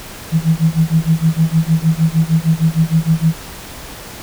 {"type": "tone with tremolo", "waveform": "sine", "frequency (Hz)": 161.7, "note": "E3", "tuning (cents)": -33, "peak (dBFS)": -7, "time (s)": [0.31, 3.35], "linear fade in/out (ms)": 50, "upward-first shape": "sine", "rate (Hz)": 6.5, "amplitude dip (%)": 95, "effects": ["pink hiss -32 dBFS RMS until 4.22 s"]}